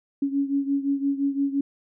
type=beating tone pair; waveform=sine; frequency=277.2 / 283 Hz; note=C#4 / C#4; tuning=0 / +36 cents; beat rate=5.8 Hz; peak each=-23 / -27 dBFS; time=0.22-1.61 s; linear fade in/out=5 ms; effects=none